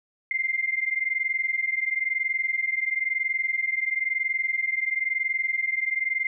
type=tone pair together; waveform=sine; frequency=2089 / 2110 Hz; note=C7 / C7; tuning=-3 / +14 cents; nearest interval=unison; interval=17 cents; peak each=-26 / -27 dBFS; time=0.31-6.27 s; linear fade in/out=2 ms; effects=none

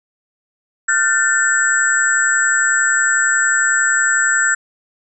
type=tone cluster; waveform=sine; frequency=1404 / 1535 / 1778 / 7650 Hz; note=F6 / G6 / A6 / A#8; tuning=+9 / -37 / +18 / +44 cents; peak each=-18 dBFS; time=0.88-4.55 s; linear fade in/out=10 ms; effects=none

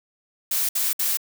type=noise bursts; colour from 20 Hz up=blue; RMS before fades=-23 dBFS; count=3; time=0.51-1.172 s; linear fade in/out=5 ms; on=180 ms; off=61 ms; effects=none

